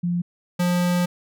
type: tone pair in turn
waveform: sine / square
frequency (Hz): 174.61 / 177.05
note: F3 / F3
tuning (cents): 0 / +24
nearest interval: unison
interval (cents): 24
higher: second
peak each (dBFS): -20 / -19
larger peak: second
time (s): 0.03-0.22 / 0.59-1.06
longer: second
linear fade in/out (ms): 10
effects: none